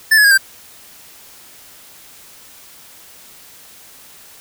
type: tone with pitch steps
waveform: square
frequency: 1760 / 1695.1 / 1632.7 / 1572.5 Hz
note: A6 / G#6 / G#6 / G6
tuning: 0 / +35 / -30 / +5 cents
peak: -8 dBFS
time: 0.11-0.378 s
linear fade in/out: 10 ms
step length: 67 ms
effects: white hiss -42 dBFS RMS until 4.4 s